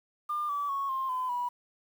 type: tone with pitch steps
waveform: sine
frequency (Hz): 1200 / 1151.1 / 1104.2 / 1059.2 / 1016.1 / 974.7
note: D6 / D6 / C#6 / C6 / B5 / B5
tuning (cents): +37 / -35 / -7 / +21 / +49 / -23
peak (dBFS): -28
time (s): 0.29-1.49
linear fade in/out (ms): 10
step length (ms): 200
effects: tanh soft clip ceiling -24 dBFS + 9-bit